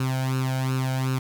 sawtooth tone with flanger, 130.81 Hz, C3, in tune, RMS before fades -25 dBFS, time 0-1.19 s, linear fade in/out 5 ms, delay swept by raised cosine 0.74 to 1.33 ms, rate 2.7 Hz, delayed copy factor +0.75, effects none

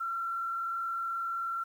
sine tone with frequency modulation, 1359 Hz, F6, 48 cents flat, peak -31 dBFS, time 0-1.64 s, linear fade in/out 10 ms, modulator 40.9 Hz, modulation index 0.56, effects 10-bit

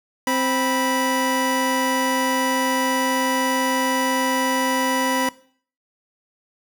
25% pulse tone pair together, 261.6 / 982 Hz, C4 / B5, 0 / -10 cents, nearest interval octave + major seventh, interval 2290 cents, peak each -18 dBFS, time 0.27-5.29 s, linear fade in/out 2 ms, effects noise-tail reverb RT60 0.5 s tail -19 dB re dry

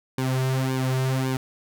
sawtooth tone with flanger, 130.81 Hz, C3, in tune, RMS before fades -24 dBFS, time 0.18-1.37 s, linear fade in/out 2 ms, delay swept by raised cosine 1.5 to 4.1 ms, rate 1.8 Hz, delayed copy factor -0.8, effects none

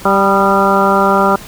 harmonic tone with a mistuned harmonic, 196 Hz, G3, in tune, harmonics 1 / 2 / 3 / 4 / 5 / 6 / 7, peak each -16 / -16 / -16 / -16 / -16 / -16 / -16 dBFS, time 0.05-1.36 s, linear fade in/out 5 ms, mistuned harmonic 6, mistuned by +56 cents, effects pink hiss -33 dBFS RMS until 1.47 s

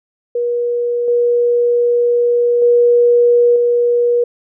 sine tone with level steps, 479.9 Hz, B4, 50 cents flat, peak -14 / -10 / -7 / -10 dBFS, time 0.35-4.24 s, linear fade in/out 5 ms, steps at 1.08 / 2.62 / 3.56 s, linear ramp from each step 2 ms, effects none

